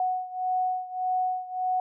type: beating tone pair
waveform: sine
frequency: 738 / 739.7 Hz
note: F#5 / F#5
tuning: -5 / -1 cents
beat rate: 1.7 Hz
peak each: -27 / -30 dBFS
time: 0-1.8 s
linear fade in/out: 2 ms
effects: none